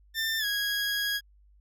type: tone with pitch glide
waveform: 20% pulse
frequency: 1791 to 1651.9 Hz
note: A6 to G#6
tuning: +30 to -10 cents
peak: -22 dBFS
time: 0.14-1.21 s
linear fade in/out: 50 ms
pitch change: -140 cents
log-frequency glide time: 0.39-0.45 s
effects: added 50 Hz sine -56 dBFS peak until 1.6 s